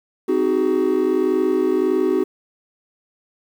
triangle chord, Ab dominant seventh, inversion first, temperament just, 259.6 / 311.5 / 373.8 / 415.3 Hz, C4 / Eb4 / Gb4 / Ab4, -13 / +2 / +18 / 0 cents, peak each -22 / -20 / -16 / -22 dBFS, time 0.28-2.24 s, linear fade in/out 10 ms, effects tanh soft clip ceiling -4 dBFS + 8-bit

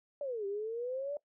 sine exponential two-way sweep, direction down then up, 591 to 390.7 to 591 Hz, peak -34 dBFS, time 0.21-1.17 s, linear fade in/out 2 ms, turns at 0.46 s, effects noise-tail reverb RT60 0.1 s tail -20 dB re dry

